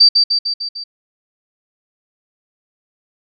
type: tone with echo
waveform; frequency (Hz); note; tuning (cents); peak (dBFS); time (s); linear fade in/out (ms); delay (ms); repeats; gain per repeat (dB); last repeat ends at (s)
sine; 4652; D8; -17; -4; 0-0.09; 10; 150; 5; -4; 0.84
effects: none